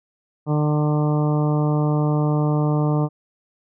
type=harmonic tone with a mistuned harmonic; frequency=150 Hz; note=D3; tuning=37 cents sharp; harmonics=1 / 2 / 3 / 4 / 5 / 6 / 7 / 8; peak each=-18 / -24 / -28 / -30 / -32 / -34 / -35 / -36 dBFS; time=0.46-3.09 s; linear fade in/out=50 ms; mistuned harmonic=8; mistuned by=-18 cents; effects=none